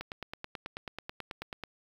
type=click train; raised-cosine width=0.3 ms; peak=-22 dBFS; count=16; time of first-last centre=0.01-1.637 s; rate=9.22 Hz; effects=8-bit